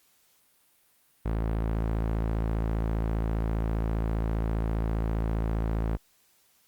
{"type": "tone with low-pass filter", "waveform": "sawtooth", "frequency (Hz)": 55, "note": "A1", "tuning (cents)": 0, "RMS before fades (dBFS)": -28, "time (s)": [1.25, 5.97], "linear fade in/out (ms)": 10, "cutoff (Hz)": 1600, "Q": 0.53, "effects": ["white hiss -65 dBFS RMS until 6.67 s", "Opus 48 kbps"]}